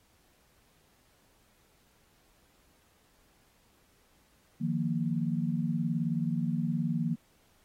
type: chord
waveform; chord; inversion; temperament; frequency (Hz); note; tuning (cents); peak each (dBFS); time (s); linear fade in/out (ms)
sine; Eb suspended second; none; equal; 155.56 / 174.61 / 233.1; Eb3 / F3 / Bb3; 0 / 0 / 0; -32; 4.6-7.16; 20
effects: pink hiss -67 dBFS RMS until 7.64 s + AAC 48 kbps